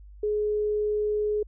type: tone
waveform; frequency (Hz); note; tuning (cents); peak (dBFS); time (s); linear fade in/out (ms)
sine; 420.9; G#4; +23; -23; 0.23-1.43; 5
effects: added 50 Hz sine -44 dBFS peak until 1.47 s